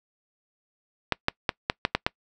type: clicks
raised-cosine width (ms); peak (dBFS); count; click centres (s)
0.3; -5; 7; 1.123 / 1.284 / 1.492 / 1.699 / 1.851 / 1.95 / 2.065
effects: noise-tail reverb RT60 0.1 s tail -25 dB re dry